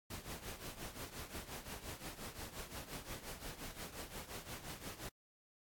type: noise with tremolo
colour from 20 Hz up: pink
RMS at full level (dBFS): -45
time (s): 0.1-5.09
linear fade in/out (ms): 5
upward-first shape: triangle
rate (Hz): 5.7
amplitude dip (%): 80
effects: AAC 64 kbps